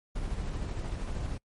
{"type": "noise with tremolo", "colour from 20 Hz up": "brown", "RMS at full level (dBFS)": -33, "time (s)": [0.15, 1.38], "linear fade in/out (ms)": 10, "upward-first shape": "square", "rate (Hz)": 13, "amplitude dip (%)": 25, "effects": ["noise-tail reverb RT60 0.1 s tail -25 dB re dry", "MP3 48 kbps"]}